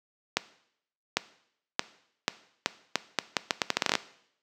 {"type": "accelerating click train", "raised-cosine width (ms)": 0.2, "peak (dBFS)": -5, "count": 18, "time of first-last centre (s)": [0.37, 3.953], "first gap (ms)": 800, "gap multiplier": 0.78, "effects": ["noise-tail reverb RT60 0.7 s tail -17 dB re dry", "high-pass 200 Hz 12 dB/octave"]}